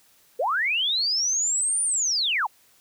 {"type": "linear two-way sweep", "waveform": "sine", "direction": "up then down", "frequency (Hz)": [430.9, 9397, 712], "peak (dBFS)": -21, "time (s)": [0.39, 2.47], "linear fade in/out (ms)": 10, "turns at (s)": 1.83, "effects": ["white hiss -59 dBFS RMS until 2.8 s"]}